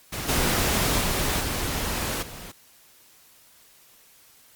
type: noise with level steps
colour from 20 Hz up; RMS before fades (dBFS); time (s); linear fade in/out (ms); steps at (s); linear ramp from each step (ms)
pink; -31 / -23 / -25 / -28 / -40; 0.12-2.52; 10; 0.28 / 1 / 1.4 / 2.22; 10
effects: white hiss -55 dBFS RMS until 4.55 s + Opus 48 kbps

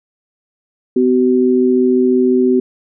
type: tone pair together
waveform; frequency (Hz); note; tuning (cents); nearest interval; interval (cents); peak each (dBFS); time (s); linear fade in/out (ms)
sine; 252.8 / 378.5; B3 / F#4; +41 / +39; perfect fifth; 698; -12; 0.96-2.6; 5
effects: none

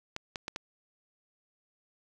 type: clicks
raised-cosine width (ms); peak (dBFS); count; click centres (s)
0.2; -18; 4; 0.164 / 0.358 / 0.481 / 0.561
effects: none

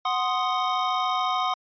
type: chord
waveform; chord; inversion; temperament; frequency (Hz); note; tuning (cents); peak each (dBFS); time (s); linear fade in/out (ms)
square; C diminished; second; equal; 740 / 1046.5 / 1244.5; Gb5 / C6 / Eb6; 0 / 0 / 0; -28; 0.05-1.54; 5
effects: resampled to 11025 Hz

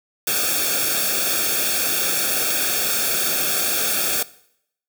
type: noise with comb filter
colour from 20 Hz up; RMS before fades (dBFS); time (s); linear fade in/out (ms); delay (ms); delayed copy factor
white; -21; 0.27-4.23; 5; 1; -0.95
effects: noise-tail reverb RT60 0.7 s tail -19 dB re dry

